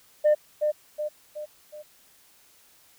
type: tone with echo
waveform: sine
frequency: 602 Hz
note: D5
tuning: 43 cents sharp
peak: -14 dBFS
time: 0.24-0.35 s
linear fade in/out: 20 ms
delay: 370 ms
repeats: 4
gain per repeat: -6 dB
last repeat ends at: 1.83 s
effects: tanh soft clip ceiling -14 dBFS + white hiss -58 dBFS RMS until 2.98 s